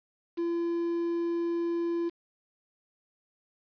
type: tone with quantisation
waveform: triangle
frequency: 340 Hz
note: F4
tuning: 46 cents flat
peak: -25 dBFS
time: 0.37-2.1 s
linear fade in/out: 20 ms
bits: 8
effects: resampled to 11025 Hz